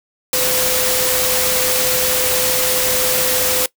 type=tone in noise; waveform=sine; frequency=508 Hz; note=B4; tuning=49 cents sharp; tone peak=-22 dBFS; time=0.33-3.66 s; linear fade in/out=2 ms; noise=white; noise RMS=-17 dBFS; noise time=0.33-3.66 s; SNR=-8 dB; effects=noise-tail reverb RT60 0.1 s tail -21 dB re dry